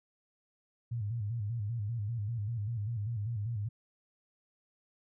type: tone with vibrato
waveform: sine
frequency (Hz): 110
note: A2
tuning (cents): 0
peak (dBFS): -32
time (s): 0.91-3.69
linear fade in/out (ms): 10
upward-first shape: square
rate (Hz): 5.1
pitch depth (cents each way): 120
effects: none